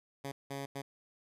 10% pulse tone bursts at uneven times, 138.59 Hz, C#3, in tune, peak -30 dBFS, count 3, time 0.24-0.32 / 0.5-0.66 / 0.75-0.82 s, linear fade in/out 10 ms, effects resampled to 32000 Hz

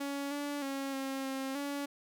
sawtooth tone with pitch steps, 280.7 / 288.1 / 273.3 / 269.3 / 267.5 / 283.7 Hz, C#4 / D4 / C#4 / C#4 / C4 / C#4, +22 / -33 / -24 / -50 / +38 / +40 cents, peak -31 dBFS, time 0-1.86 s, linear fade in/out 10 ms, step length 310 ms, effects none

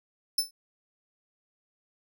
sawtooth tone with exponential decay, 5280 Hz, E8, 2 cents sharp, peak -17 dBFS, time 0.38-0.51 s, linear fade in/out 5 ms, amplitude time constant 28 ms, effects none

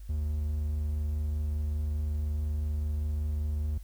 triangle tone, 75.4 Hz, D2, 46 cents sharp, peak -26 dBFS, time 0.09-3.78 s, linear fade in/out 5 ms, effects added 50 Hz sine -41 dBFS peak until 3.83 s + white hiss -63 dBFS RMS until 3.83 s

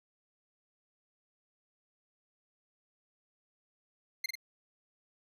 25% pulse tone with echo, 2093 Hz, C7, in tune, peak -27 dBFS, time 4.24-4.26 s, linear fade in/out 5 ms, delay 47 ms, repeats 2, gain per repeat -4 dB, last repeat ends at 4.354 s, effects none

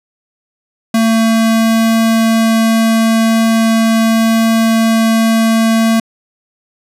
square tone, 225.1 Hz, A3, 40 cents sharp, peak -9 dBFS, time 0.94-6 s, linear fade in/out 5 ms, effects resampled to 32000 Hz

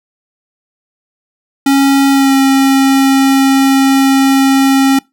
square tone with pitch glide, 274.9 to 270.3 Hz, C#4 to C#4, -14 to -44 cents, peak -7 dBFS, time 1.66-4.99 s, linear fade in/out 5 ms, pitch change -30 cents, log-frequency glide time 2.11-2.34 s, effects noise-tail reverb RT60 0.2 s tail -24 dB re dry

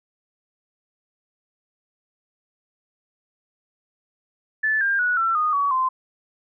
sine tone with pitch steps, 1744 / 1599.3 / 1466.5 / 1344.8 / 1233.2 / 1130.8 / 1037 Hz, A6 / G6 / F#6 / E6 / D#6 / C#6 / C6, -16 / +34 / -16 / +34 / -16 / +34 / -16 cents, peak -18 dBFS, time 4.63-5.89 s, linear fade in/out 10 ms, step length 180 ms, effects none

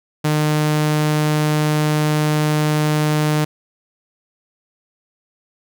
sawtooth tone, 151.9 Hz, D#3, 41 cents flat, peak -11 dBFS, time 0.24-3.45 s, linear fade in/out 10 ms, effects none

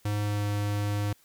square tone with pitch glide, 103.83 to 102.93 Hz, G#2 to G#2, 0 to -15 cents, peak -27 dBFS, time 0.05-1.13 s, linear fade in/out 5 ms, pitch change -15 cents, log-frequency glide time 0.21-0.47 s, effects white hiss -62 dBFS RMS until 1.24 s

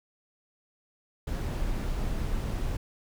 brown noise, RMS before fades -30 dBFS, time 1.27-2.77 s, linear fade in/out 5 ms, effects none

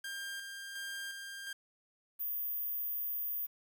sawtooth tone with tremolo, 1598 Hz, G6, 33 cents sharp, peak -36 dBFS, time 0.04-1.53 s, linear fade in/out 5 ms, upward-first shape square, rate 1.4 Hz, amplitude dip 35%
sine tone, 14917 Hz, A#9, in tune, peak -34 dBFS, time 2.19-3.47 s, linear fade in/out 20 ms
effects 10-bit

